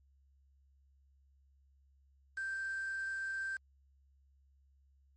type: tone with quantisation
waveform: sine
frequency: 1568 Hz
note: G6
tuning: in tune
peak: -36 dBFS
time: 2.37-3.57 s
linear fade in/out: 5 ms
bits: 8
effects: added 68 Hz sine -65 dBFS peak until 5.16 s + MP3 32 kbps